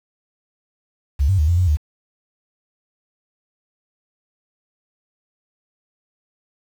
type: tone with pitch steps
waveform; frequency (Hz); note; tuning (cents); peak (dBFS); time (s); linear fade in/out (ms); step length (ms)
sine; 69.5 / 96.5 / 76.1 / 86.4 / 90.8 / 75.5; C#2 / G2 / D#2 / F2 / F#2 / D2; +5 / -27 / -38 / -18 / -32 / +48; -13; 1.19-1.772; 20; 97
effects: 7-bit